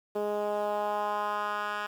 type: tone with band-pass filter sweep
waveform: 10% pulse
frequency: 207.7 Hz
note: G#3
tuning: in tune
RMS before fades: -31 dBFS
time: 0.15-1.87 s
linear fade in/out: 10 ms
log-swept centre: 440 to 1700 Hz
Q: 1.9
effects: 9-bit